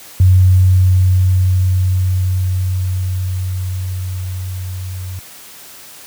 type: tone with level ramp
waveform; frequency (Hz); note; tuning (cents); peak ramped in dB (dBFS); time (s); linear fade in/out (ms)
sine; 92.5; F#2; 0; -4 to -22; 0.2-5.19; 0
effects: white hiss -37 dBFS RMS until 6.06 s + high-pass 60 Hz 12 dB/octave